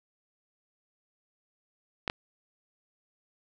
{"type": "clicks", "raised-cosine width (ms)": 0.3, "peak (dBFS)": -14, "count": 2, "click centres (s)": [2.078, 2.099], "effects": []}